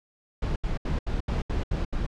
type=noise bursts; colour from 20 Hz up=brown; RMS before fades=-27 dBFS; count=8; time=0.42-2.065 s; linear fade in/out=5 ms; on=140 ms; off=75 ms; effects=low-pass 5000 Hz 12 dB/octave